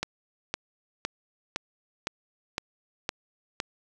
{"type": "click train", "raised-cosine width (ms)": 0.2, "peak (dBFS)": -11, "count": 8, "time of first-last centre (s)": [0.03, 3.601], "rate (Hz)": 1.96, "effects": []}